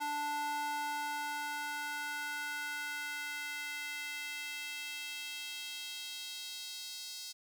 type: tone with high-pass filter sweep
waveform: square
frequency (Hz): 293.7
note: D4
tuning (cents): 0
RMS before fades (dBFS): -40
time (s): 0-7.33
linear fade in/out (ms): 20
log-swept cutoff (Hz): 770 to 4600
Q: 2.2
effects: none